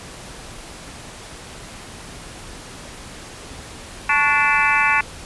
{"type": "harmonic tone with a mistuned harmonic", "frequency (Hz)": 291.9, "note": "D4", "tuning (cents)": -10, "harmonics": [3, 4, 5, 6, 7, 8, 9], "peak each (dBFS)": [-22, -22, -22, -22, -22, -22, -22], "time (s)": [4.09, 5.01], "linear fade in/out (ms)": 5, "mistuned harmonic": 4, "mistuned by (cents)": -75, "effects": ["pink hiss -37 dBFS RMS until 5.25 s", "resampled to 24000 Hz"]}